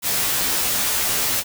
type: noise with comb filter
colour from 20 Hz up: white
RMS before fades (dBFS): -21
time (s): 0.02-1.44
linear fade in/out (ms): 50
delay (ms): 13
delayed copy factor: -0.85
effects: none